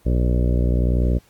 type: harmonic tone with a mistuned harmonic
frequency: 60.9 Hz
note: B1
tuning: 24 cents flat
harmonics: 1 / 2 / 3 / 4 / 5 / 6 / 7 / 8 / 9 / 10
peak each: -17 / -23 / -27 / -29 / -31 / -33 / -34 / -35 / -36 / -37 dBFS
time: 0.05-1.19 s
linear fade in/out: 20 ms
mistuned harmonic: 10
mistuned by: -21 cents
effects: pink hiss -56 dBFS RMS until 1.29 s + Opus 24 kbps